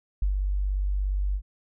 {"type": "tone with ADSR envelope", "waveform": "sine", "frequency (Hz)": 48.55, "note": "G1", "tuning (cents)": -16, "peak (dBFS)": -20, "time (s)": [0.22, 1.42], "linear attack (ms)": 4, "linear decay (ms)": 110, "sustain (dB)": -3, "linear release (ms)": 70, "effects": []}